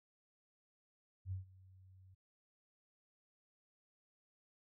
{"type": "tone with ADSR envelope", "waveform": "sine", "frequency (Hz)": 94, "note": "F#2", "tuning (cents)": 28, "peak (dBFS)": -37, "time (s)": [1.25, 2.15], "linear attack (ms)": 67, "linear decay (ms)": 130, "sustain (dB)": -22, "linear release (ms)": 14, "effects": []}